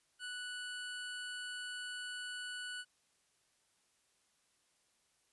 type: tone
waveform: 25% pulse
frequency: 1480 Hz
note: F#6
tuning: in tune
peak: -38 dBFS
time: 0.19-2.85 s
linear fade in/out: 50 ms
effects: white hiss -75 dBFS RMS until 5.32 s + resampled to 24000 Hz